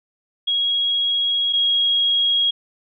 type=tone pair in turn; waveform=sine; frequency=3305 / 3291 Hz; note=G#7 / G#7; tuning=-9 / -16 cents; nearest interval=unison; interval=7 cents; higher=first; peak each=-17 / -15 dBFS; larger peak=second; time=0.47-1.53 / 1.53-2.51 s; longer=first; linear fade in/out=10 ms; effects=none